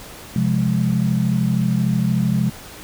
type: chord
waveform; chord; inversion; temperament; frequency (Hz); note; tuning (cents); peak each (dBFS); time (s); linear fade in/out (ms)
sine; F minor; second; equal; 130.81 / 174.61 / 207.7; C3 / F3 / Ab3; 0 / 0 / 0; -20; 0.36-2.5; 2
effects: pink hiss -38 dBFS RMS until 2.83 s